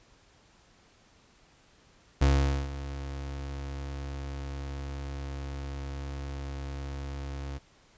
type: tone with ADSR envelope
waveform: 35% pulse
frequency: 69.3 Hz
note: C#2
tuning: in tune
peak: -17 dBFS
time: 2.21-7.59 s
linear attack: 8 ms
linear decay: 460 ms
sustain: -16 dB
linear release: 23 ms
effects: pink hiss -61 dBFS RMS until 7.97 s + resampled to 16000 Hz